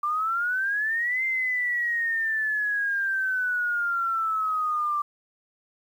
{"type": "exponential two-way sweep", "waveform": "sine", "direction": "up then down", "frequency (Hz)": [1174.7, 2093, 1174.7], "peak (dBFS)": -23, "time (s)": [0.03, 5.02], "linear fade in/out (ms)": 5, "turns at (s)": 1.24, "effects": ["9-bit"]}